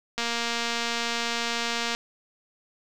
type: click train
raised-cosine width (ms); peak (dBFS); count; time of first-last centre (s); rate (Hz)
0.2; -11; 415; 0.18-1.949; 234
effects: none